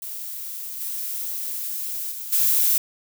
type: noise with level steps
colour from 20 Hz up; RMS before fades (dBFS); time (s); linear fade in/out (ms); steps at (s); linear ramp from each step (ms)
violet; -33 / -29 / -33 / -19; 0.02-2.78; 2; 0.8 / 2.11 / 2.32; 10
effects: none